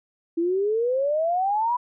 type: exponential sweep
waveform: sine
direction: up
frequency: 327.5 to 997 Hz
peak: -20 dBFS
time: 0.37-1.77 s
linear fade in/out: 10 ms
effects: none